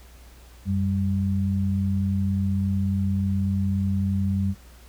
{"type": "tone pair together", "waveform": "sine", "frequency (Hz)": [92.5, 196], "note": ["F#2", "G3"], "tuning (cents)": [0, 0], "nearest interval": "octave + minor second", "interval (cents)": 1300, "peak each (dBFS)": [-23, -24], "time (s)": [0.65, 4.55], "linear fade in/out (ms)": 50, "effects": ["added 60 Hz sine -46 dBFS peak until 4.88 s", "pink hiss -53 dBFS RMS until 4.88 s"]}